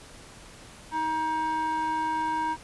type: tone with band-pass filter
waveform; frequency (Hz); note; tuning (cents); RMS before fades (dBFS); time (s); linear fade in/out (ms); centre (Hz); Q
square; 315.9; D#4; +26; -28; 0.91-2.57; 50; 1100; 6.1
effects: pink hiss -48 dBFS RMS until 2.63 s + resampled to 24000 Hz